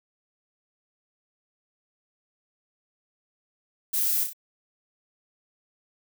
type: noise with echo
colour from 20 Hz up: violet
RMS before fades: -26 dBFS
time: 3.93-4.24 s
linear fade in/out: 10 ms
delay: 31 ms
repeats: 3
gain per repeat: -5 dB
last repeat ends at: 4.333 s
effects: none